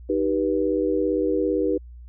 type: chord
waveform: sine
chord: Eb augmented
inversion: none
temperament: just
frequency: 311.1 / 388.9 / 486.1 Hz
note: Eb4 / G4 / B4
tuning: 0 / -14 / -28 cents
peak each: -24 dBFS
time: 0.09-1.78 s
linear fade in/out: 10 ms
effects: added 60 Hz sine -39 dBFS peak until 2.08 s